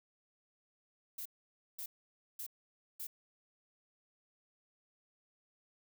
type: noise bursts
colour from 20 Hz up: violet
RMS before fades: -43 dBFS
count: 4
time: 1.18-3.07 s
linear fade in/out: 5 ms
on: 75 ms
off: 530 ms
effects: none